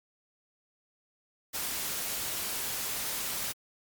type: noise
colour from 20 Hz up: white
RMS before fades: -34 dBFS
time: 1.53-3.53 s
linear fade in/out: 20 ms
effects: Opus 48 kbps